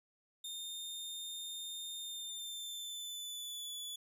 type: tone with pitch glide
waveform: sawtooth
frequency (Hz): 3641 to 3441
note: A#7 to A7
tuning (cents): -41 to -39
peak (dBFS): -39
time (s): 0.44-3.96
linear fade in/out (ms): 5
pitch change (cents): -98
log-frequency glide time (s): 1.99-3.72
effects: none